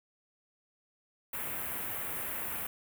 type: band-stop noise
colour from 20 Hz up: white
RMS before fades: -37 dBFS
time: 1.33-2.67 s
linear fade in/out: 5 ms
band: 2500 to 11000 Hz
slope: 24 dB/octave
effects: none